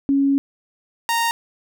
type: tone pair in turn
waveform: sine / sawtooth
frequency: 276.9 / 927.6 Hz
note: C#4 / A#5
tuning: -2 / -9 cents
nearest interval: octave + major sixth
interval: 2093 cents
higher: second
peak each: -14 dBFS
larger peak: neither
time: 0.09-0.38 / 1.09-1.31 s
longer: first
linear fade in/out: 0 ms
effects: none